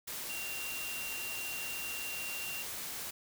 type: tone in noise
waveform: sine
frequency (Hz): 2762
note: F7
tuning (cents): -20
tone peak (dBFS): -40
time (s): 0.29-2.63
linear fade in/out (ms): 10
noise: white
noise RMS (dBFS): -41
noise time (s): 0.07-3.11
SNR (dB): -2
effects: none